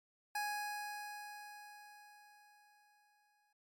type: tone with exponential decay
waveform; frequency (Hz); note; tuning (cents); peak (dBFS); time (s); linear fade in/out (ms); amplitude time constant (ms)
25% pulse; 830.6; G#5; 0; -32; 0.35-3.53; 5; 690
effects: MP3 96 kbps